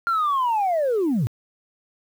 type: linear sweep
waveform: sine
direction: down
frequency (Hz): 1400 to 98.7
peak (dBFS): -17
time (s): 0.07-1.27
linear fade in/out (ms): 0
effects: tanh soft clip ceiling -16 dBFS + 8-bit